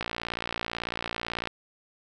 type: click train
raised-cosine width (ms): 0.3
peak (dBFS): -14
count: 86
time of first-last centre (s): 0.01-1.473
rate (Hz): 58.1
effects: none